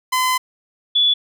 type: tone pair in turn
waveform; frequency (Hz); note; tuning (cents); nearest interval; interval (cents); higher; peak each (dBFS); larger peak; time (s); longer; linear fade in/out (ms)
sawtooth / sine; 1021 / 3434; C6 / A7; -43 / -43; octave + major sixth; 2100; second; -12; neither; 0.12-0.38 / 0.95-1.14; first; 10
effects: none